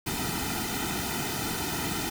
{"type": "noise with comb filter", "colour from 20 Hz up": "pink", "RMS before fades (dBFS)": -31, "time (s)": [0.06, 2.1], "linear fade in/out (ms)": 10, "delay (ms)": 1.8, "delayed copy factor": -0.9, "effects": []}